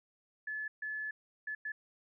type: tone bursts at uneven times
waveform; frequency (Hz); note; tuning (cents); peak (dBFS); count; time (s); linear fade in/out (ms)
sine; 1723; A6; -37; -36; 4; 0.47-0.68 / 0.82-1.11 / 1.47-1.55 / 1.65-1.72; 5
effects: none